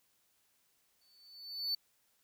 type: tone with exponential growth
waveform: triangle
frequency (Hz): 4496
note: C#8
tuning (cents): +24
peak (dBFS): -29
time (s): 1.01-1.75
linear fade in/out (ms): 5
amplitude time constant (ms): 160
effects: white hiss -74 dBFS RMS until 2.23 s